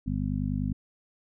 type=harmonic tone; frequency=50.1 Hz; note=G1; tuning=38 cents sharp; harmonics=1 / 2 / 3 / 4 / 5; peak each=-33 / -33 / -33 / -33 / -33 dBFS; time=0.06-0.73 s; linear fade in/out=10 ms; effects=none